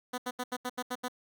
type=tone bursts; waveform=10% pulse; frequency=249.4 Hz; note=B3; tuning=17 cents sharp; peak=-24 dBFS; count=8; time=0.13-1.084 s; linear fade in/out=10 ms; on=51 ms; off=78 ms; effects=none